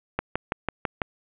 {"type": "click train", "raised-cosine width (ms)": 0.5, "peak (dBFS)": -9, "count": 6, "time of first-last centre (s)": [0.19, 1.018], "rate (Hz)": 6.04, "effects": ["resampled to 8000 Hz", "7-bit"]}